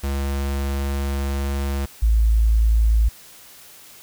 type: tone pair in turn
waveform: square / sine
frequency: 69.3 / 55.18 Hz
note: C#2 / A1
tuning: 0 / +6 cents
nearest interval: major third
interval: 394 cents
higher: first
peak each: -22 / -13 dBFS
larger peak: second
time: 0.03-1.86 / 2.02-3.09 s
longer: first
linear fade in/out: 10 ms
effects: white hiss -45 dBFS RMS until 4.02 s